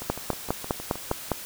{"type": "two click trains", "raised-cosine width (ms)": 1, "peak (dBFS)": [-9, -21], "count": [7, 8], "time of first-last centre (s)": [[0.1, 1.317], [0.02, 1.112]], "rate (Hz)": [4.93, 6.41], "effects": ["white hiss -39 dBFS RMS until 1.45 s"]}